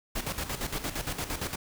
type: noise with tremolo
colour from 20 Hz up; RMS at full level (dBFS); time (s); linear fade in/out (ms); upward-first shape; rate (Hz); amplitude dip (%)
pink; -32; 0.15-1.56; 10; square; 8.7; 65
effects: none